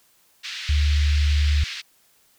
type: band-pass noise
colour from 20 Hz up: white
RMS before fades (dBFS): -33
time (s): 0.43-1.82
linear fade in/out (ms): 20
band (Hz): 1700 to 4500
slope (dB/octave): 24
type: tone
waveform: sine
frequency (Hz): 73.42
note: D2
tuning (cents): 0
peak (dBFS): -16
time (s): 0.69-1.64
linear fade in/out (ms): 5
effects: white hiss -60 dBFS RMS until 2.38 s